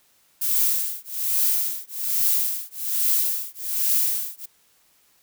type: noise with tremolo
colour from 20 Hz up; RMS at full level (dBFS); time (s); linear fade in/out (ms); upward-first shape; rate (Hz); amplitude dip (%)
violet; -19; 0.41-4.46; 10; triangle; 1.2; 100
effects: white hiss -61 dBFS RMS until 5.22 s